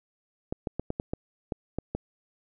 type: clicks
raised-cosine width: 2 ms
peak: -16 dBFS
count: 9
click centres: 0.525 / 0.672 / 0.796 / 0.904 / 0.999 / 1.135 / 1.522 / 1.786 / 1.95 s
effects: none